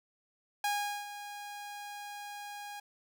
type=tone with ADSR envelope; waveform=sawtooth; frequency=820 Hz; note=G#5; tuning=22 cents flat; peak=-25 dBFS; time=0.64-2.8 s; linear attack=3 ms; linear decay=410 ms; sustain=-13 dB; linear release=6 ms; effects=none